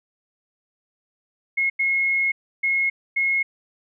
sine tone bursts at uneven times, 2165 Hz, C#7, 41 cents flat, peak -18 dBFS, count 4, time 1.57-1.7 / 1.79-2.32 / 2.63-2.9 / 3.16-3.43 s, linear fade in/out 10 ms, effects none

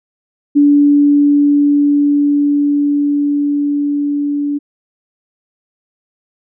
sine tone with level ramp, 288.8 Hz, D4, 29 cents flat, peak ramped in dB -5 to -14 dBFS, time 0.55-4.59 s, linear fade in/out 20 ms, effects none

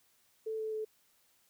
sine tone with pitch steps, 440.5 / 437.2 / 433.9 Hz, A4 / A4 / A4, +2 / -11 / -24 cents, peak -34 dBFS, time 0.46-0.85 s, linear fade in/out 10 ms, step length 130 ms, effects white hiss -70 dBFS RMS until 1.49 s

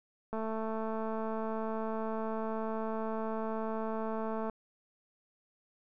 click train, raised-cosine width 1 ms, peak -24 dBFS, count 922, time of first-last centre 0.33-4.497 s, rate 221 Hz, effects none

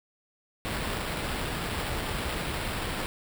pink noise with sample-and-hold, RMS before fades -32 dBFS, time 0.65-3.06 s, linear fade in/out 0 ms, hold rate 6300 Hz, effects none

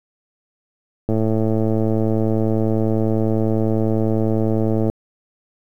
click train, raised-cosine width 2 ms, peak -7 dBFS, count 420, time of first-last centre 1.09-4.899 s, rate 110 Hz, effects 8-bit

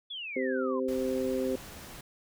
sine exponential sweep, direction down, 3493 to 987.8 Hz, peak -36 dBFS, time 0.1-0.8 s, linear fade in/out 10 ms
harmonic tone, 130 Hz, C3, 11 cents flat, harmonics 2 / 3 / 4, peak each -32 / -32 / -32 dBFS, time 0.36-1.56 s, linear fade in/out 5 ms
pink noise, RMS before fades -46 dBFS, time 0.88-2.01 s, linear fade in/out 5 ms
effects none

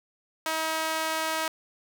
sawtooth tone with high-pass filter, 318.9 Hz, D#4, 43 cents sharp, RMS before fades -29 dBFS, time 0.46-1.48 s, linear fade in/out 2 ms, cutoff 870 Hz, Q 0.97, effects none

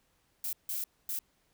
violet noise bursts at uneven times, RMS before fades -35 dBFS, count 3, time 0.44-0.53 / 0.69-0.84 / 1.09-1.19 s, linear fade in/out 2 ms, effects pink hiss -72 dBFS RMS until 1.53 s

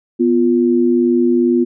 sine tone pair together, 246.9 / 349.2 Hz, B3 / F4, 0 / 0 cents, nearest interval tritone, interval 600 cents, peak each -13 dBFS, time 0.19-1.65 s, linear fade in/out 20 ms, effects none

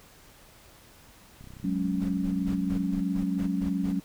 click train, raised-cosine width 5 ms, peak -34 dBFS, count 47, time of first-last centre 1.41-2.866 s, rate 31.6 Hz
sine chord, F# suspended second, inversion none, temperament just, 185 / 208.1 / 277.5 Hz, F#3 / G#3 / C#4, 0 / +4 / +2 cents, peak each -28 / -32 / -30 dBFS, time 1.64-4 s, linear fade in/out 5 ms
brown noise bursts, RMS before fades -37 dBFS, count 9, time 2-3.931 s, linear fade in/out 20 ms, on 99 ms, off 130 ms
effects pink hiss -54 dBFS RMS until 4.04 s

